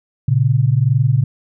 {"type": "tone pair together", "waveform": "sine", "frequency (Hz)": [116.54, 138.48], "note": ["A#2", "C#3"], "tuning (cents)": [0, -1], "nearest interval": "minor third", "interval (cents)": 299, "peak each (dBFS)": -14, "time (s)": [0.28, 1.24], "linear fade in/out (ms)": 5, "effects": []}